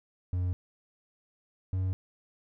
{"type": "tone pair in turn", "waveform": "triangle", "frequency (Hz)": [90.2, 93.38], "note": ["F#2", "F#2"], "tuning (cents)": [-44, 16], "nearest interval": "minor second", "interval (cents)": 60, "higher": "second", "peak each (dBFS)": -25, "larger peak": "neither", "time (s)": [[0.33, 0.53], [1.73, 1.93]], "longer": "neither", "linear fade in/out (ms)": 0, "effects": []}